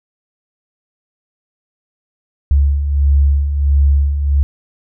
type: beating tone pair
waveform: sine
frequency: 69.3 / 70.8 Hz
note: C#2 / C#2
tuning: 0 / +37 cents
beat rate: 1.5 Hz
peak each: -18 / -10 dBFS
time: 2.51-4.43 s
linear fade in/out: 0 ms
effects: none

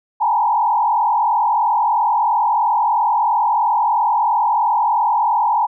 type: tone with frequency modulation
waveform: sine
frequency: 895 Hz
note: A5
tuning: 29 cents sharp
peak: -13 dBFS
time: 0.2-5.67 s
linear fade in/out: 20 ms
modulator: 43 Hz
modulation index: 1.9
effects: none

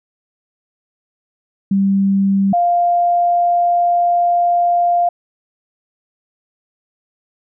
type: tone pair in turn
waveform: sine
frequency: 196 / 698.5 Hz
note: G3 / F5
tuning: 0 / 0 cents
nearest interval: octave + minor seventh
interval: 2200 cents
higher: second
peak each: -11 dBFS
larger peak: neither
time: 1.71-2.53 / 2.53-5.09 s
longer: second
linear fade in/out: 5 ms
effects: none

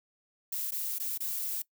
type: noise with dropouts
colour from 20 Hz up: violet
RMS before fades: -34 dBFS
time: 0.52-1.62 s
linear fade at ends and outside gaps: 5 ms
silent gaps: 0.708-0.719 / 0.985-0.998 / 1.178-1.203 s
effects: noise-tail reverb RT60 0.1 s tail -21 dB re dry

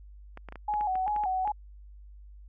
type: clicks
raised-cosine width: 0.5 ms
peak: -27 dBFS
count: 11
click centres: 0.374 / 0.487 / 0.524 / 0.557 / 0.739 / 0.81 / 0.955 / 1.079 / 1.163 / 1.237 / 1.476 s
type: tone with vibrato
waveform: sine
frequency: 793 Hz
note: G5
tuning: 20 cents sharp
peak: -26 dBFS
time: 0.68-1.52 s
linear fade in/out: 5 ms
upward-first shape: square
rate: 2.6 Hz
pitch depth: 98 cents each way
effects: added 50 Hz sine -46 dBFS peak until 2.48 s

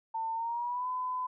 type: tone with pitch glide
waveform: sine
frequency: 899 to 1009.1 Hz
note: A5 to B5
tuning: +37 to +37 cents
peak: -31 dBFS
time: 0.14-1.27 s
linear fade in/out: 10 ms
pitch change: +200 cents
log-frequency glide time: 0.32-0.88 s
effects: none

